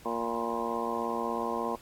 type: harmonic tone with a mistuned harmonic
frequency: 116.6 Hz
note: A#2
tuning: 1 cent sharp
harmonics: 2 / 3 / 4 / 5 / 6 / 7 / 8 / 9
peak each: -37 / -38 / -36 / -39 / -39 / -39 / -37 / -36 dBFS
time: 0.05-1.76 s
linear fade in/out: 10 ms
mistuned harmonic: 8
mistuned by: +57 cents
effects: pink hiss -54 dBFS RMS until 1.81 s + AAC 64 kbps